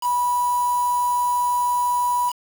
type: tone with quantisation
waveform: sine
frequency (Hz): 978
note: B5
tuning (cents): -17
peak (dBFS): -18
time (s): 0.01-2.33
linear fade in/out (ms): 50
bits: 5
effects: none